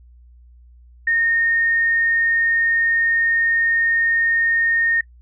sine tone, 1840 Hz, A#6, 23 cents flat, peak -15 dBFS, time 1.07-5.01 s, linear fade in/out 5 ms, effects noise-tail reverb RT60 0.1 s tail -22 dB re dry + added 60 Hz sine -44 dBFS peak until 5.21 s

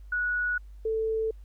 sine tone pair in turn, 1465 / 442.5 Hz, F#6 / A4, -18 / +10 cents, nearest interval octave + major sixth, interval 2072 cents, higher first, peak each -25 dBFS, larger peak neither, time 0.12-0.58 / 0.85-1.31 s, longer neither, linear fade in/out 5 ms, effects added 50 Hz sine -43 dBFS peak until 1.44 s + pink hiss -70 dBFS RMS until 1.44 s

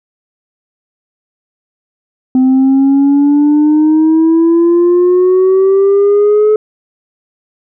sine exponential sweep, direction up, 256.6 to 430 Hz, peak -3 dBFS, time 2.35-6.56 s, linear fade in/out 2 ms, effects tanh soft clip ceiling -4 dBFS

